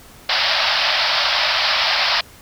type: band-pass noise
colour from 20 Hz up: white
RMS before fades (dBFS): -18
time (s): 0.29-2.21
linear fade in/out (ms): 5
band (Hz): 570 to 5200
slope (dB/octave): 96
effects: pink hiss -44 dBFS RMS until 2.41 s